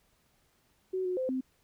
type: tone with pitch steps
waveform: sine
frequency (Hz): 374 / 364.8 / 517 / 259.4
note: F#4 / F#4 / C5 / C4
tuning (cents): +19 / -24 / -21 / -15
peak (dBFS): -29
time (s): 0.93-1.41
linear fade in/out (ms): 10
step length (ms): 120
effects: pink hiss -70 dBFS RMS until 1.63 s